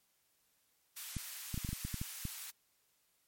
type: high-pass noise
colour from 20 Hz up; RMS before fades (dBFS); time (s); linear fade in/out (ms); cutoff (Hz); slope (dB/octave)
white; -46; 0.96-2.51; 10; 1300; 12
type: clicks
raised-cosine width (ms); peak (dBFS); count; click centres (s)
5; -26; 10; 1.167 / 1.543 / 1.577 / 1.648 / 1.69 / 1.73 / 1.85 / 1.943 / 2.015 / 2.253
effects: white hiss -75 dBFS RMS until 3.27 s + MP3 64 kbps